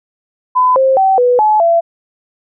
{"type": "tone with pitch steps", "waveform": "sine", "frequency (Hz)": [1008, 530, 768, 492.5, 855, 675], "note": ["B5", "C5", "G5", "B4", "A5", "E5"], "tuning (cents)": [35, 22, -36, -5, -50, 41], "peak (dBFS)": -7, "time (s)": [0.55, 1.81], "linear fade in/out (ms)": 20, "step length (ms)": 210, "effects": []}